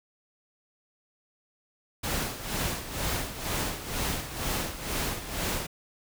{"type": "noise with tremolo", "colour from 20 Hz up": "pink", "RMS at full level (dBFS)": -29, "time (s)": [2.03, 5.67], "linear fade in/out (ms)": 10, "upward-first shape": "sine", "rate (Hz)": 2.1, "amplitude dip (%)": 70, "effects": []}